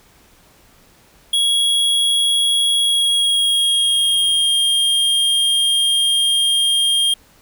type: tone with pitch glide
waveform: square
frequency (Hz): 3322 to 3220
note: G#7 to G7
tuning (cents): 0 to +46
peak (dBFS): -14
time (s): 1.33-7.14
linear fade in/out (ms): 5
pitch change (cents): -54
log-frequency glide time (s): 2.78-4.55
effects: pink hiss -51 dBFS RMS until 7.41 s